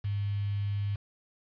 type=tone with quantisation; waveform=sine; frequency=101.4 Hz; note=G#2; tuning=41 cents flat; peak=-28 dBFS; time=0.04-0.96 s; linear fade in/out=10 ms; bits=8; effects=resampled to 11025 Hz